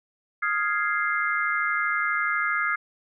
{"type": "chord", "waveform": "sine", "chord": "F minor seventh", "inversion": "third", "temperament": "equal", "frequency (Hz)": [1244.5, 1396.9, 1661.2, 2093], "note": ["Eb6", "F6", "Ab6", "C7"], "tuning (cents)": [0, 0, 0, 0], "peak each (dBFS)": -28, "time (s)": [0.42, 2.76], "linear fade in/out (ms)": 10, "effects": []}